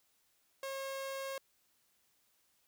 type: tone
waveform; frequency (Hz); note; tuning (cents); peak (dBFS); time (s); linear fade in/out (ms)
sawtooth; 541; C#5; -42; -35; 0.63-1.38; 2
effects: white hiss -74 dBFS RMS until 2.67 s